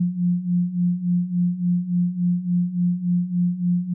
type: beating tone pair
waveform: sine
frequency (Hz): 174.61 / 178.11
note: F3 / F3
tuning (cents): 0 / +34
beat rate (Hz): 3.5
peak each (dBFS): -24 / -20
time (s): 0-3.94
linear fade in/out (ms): 10
effects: none